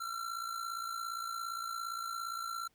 square tone with amplitude modulation, 1357 Hz, E6, 50 cents sharp, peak -35 dBFS, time 0-2.68 s, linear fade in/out 10 ms, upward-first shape sine, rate 57.4 Hz, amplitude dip 65%, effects pink hiss -73 dBFS RMS until 2.74 s

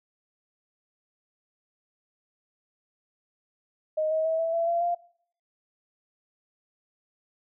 sine tone with pitch steps, 622.3 / 633.9 / 645.7 / 657.8 / 670.1 / 682.6 / 695.3 Hz, D#5 / D#5 / E5 / E5 / E5 / F5 / F5, 0 / +32 / -36 / -4 / +28 / -40 / -8 cents, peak -23 dBFS, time 3.97-4.95 s, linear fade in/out 10 ms, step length 140 ms, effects noise-tail reverb RT60 0.6 s tail -21 dB re dry

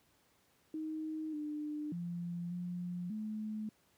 sine tone with pitch steps, 313.2 / 299.7 / 173 / 177 / 215 Hz, D#4 / D4 / F3 / F3 / A3, +11 / +35 / -16 / +23 / -40 cents, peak -37 dBFS, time 0.74-3.69 s, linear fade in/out 2 ms, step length 590 ms, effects pink hiss -71 dBFS RMS until 3.97 s + high-pass 80 Hz 12 dB/octave

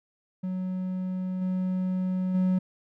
triangle tone with level steps, 185 Hz, F#3, in tune, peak -26 / -23 / -19 dBFS, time 0.43-2.59 s, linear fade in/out 10 ms, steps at 1.41 / 2.34 s, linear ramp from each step 10 ms, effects none

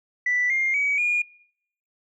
sine tone with pitch steps, 1975.5 / 2117 / 2269 / 2432 Hz, B6 / C7 / C#7 / D#7, 0 / +20 / +40 / -40 cents, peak -19 dBFS, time 0.26-1.22 s, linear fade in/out 5 ms, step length 240 ms, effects noise-tail reverb RT60 0.7 s tail -24 dB re dry + tanh soft clip ceiling -15 dBFS

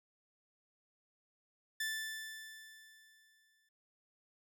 sawtooth tone with exponential decay, 1760 Hz, A6, in tune, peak -31 dBFS, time 1.8-3.69 s, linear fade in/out 5 ms, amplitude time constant 410 ms, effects none

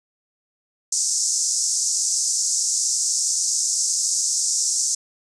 pink band-pass noise, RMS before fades -22 dBFS, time 0.92-4.95 s, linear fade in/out 5 ms, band 5500 to 8300 Hz, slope 48 dB/octave, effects none

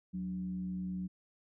sine tone with frequency modulation, 183.8 Hz, F#3, 11 cents flat, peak -35 dBFS, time 0.13-1.08 s, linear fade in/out 20 ms, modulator 109 Hz, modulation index 0.34, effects none

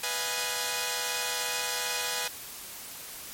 5% pulse chord, F half-diminished seventh, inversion second, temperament equal with one note detuned, 493.9 / 622.3 / 704.1 / 830.6 Hz, Cb5 / Eb5 / F5 / Ab5, 0 / 0 / +14 / 0 cents, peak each -22 / -26 / -27 / -21 dBFS, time 0.03-2.28 s, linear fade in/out 5 ms, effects white hiss -42 dBFS RMS until 3.33 s + MP3 64 kbps

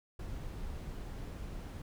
brown noise, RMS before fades -42 dBFS, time 0.19-1.82 s, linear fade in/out 5 ms, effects none

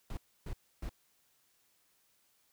brown noise bursts, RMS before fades -39 dBFS, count 3, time 0.1-0.893 s, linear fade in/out 2 ms, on 71 ms, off 290 ms, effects white hiss -72 dBFS RMS until 2.52 s

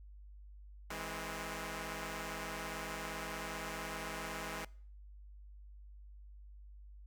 5% pulse chord, E augmented, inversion none, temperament equal with one note detuned, 162.64 / 207.7 / 261.6 Hz, E3 / G#3 / B#3, -23 / 0 / 0 cents, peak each -33 / -33 / -36 dBFS, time 0.9-4.65 s, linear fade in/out 5 ms, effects noise-tail reverb RT60 0.5 s tail -23 dB re dry + added 50 Hz sine -51 dBFS peak until 7.06 s

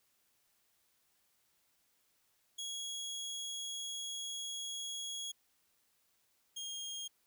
25% pulse tone pair in turn, 3322 / 3244 Hz, G#7 / G#7, 0 / -41 cents, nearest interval unison, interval 41 cents, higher first, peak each -36 / -37 dBFS, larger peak first, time 2.58-5.32 / 6.56-7.08 s, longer first, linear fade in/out 10 ms, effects white hiss -75 dBFS RMS until 7.26 s

